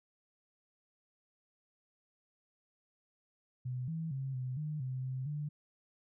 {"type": "tone with pitch steps", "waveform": "sine", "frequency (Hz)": [126.2, 162.3, 134.4, 127.8, 151.9, 129.4, 130.2, 148.2], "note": ["B2", "E3", "C3", "C3", "D#3", "C3", "C3", "D3"], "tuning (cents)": [38, -27, 47, -40, -41, -19, -8, 16], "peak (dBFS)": -35, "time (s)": [3.65, 5.49], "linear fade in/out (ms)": 10, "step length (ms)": 230, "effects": []}